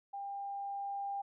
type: tone with level ramp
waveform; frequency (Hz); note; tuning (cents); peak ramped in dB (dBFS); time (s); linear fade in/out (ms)
sine; 798; G5; +31; -39 to -35; 0.13-1.22; 10
effects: none